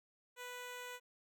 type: tone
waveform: 10% pulse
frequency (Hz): 493.9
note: B4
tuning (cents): 0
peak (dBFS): -37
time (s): 0.36-1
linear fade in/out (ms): 50
effects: none